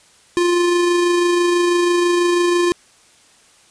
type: tone with amplitude modulation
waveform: square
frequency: 349.8 Hz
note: F4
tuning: 3 cents sharp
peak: -13 dBFS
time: 0.37-2.72 s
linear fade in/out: 0 ms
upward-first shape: sine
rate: 26.1 Hz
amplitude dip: 25%
effects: white hiss -51 dBFS RMS until 3.7 s + resampled to 22050 Hz